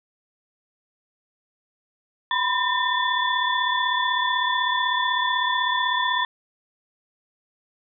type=tone cluster; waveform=sine; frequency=981 / 1017 / 1806 / 3461 Hz; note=B5 / C6 / A6 / A7; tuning=-12 / -50 / +45 / -29 cents; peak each=-25 / -26 / -25 / -27 dBFS; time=2.31-6.25 s; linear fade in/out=2 ms; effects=none

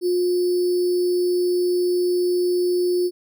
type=tone with sample-and-hold; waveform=sine; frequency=357.2 Hz; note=F4; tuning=39 cents sharp; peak=-17 dBFS; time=0.01-3.11 s; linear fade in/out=50 ms; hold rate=4900 Hz; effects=none

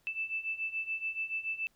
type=beating tone pair; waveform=sine; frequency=2637 / 2644 Hz; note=E7 / E7; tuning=0 / +5 cents; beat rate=7 Hz; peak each=-38 / -35 dBFS; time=0.07-1.67 s; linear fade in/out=0 ms; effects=pink hiss -71 dBFS RMS until 1.75 s

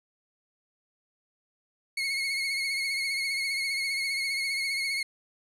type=tone with vibrato; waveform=30% pulse; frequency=2182 Hz; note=C#7; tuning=28 cents flat; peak=-25 dBFS; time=1.97-5.03 s; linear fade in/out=5 ms; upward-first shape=sine; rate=15 Hz; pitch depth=39 cents each way; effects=low-pass 11000 Hz 12 dB/octave

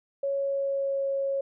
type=tone with pitch glide; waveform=sine; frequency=554.4 to 548.7 Hz; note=C#5 to C#5; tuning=0 to -18 cents; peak=-25 dBFS; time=0.23-1.41 s; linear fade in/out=5 ms; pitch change=-18 cents; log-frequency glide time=0.33-1.05 s; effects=none

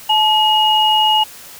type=tone pair together; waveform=sine; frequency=864 / 2882 Hz; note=A5 / F#7; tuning=-32 / -46 cents; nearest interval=octave + major sixth; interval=2086 cents; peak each=-13 dBFS; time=0.09-1.24 s; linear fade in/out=10 ms; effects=white hiss -37 dBFS RMS until 1.59 s

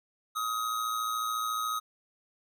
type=tone with amplitude modulation; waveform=square; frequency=1262 Hz; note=D#6; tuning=24 cents sharp; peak=-28 dBFS; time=0.35-1.8 s; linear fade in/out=20 ms; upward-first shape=sine; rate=114 Hz; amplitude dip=50%; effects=none

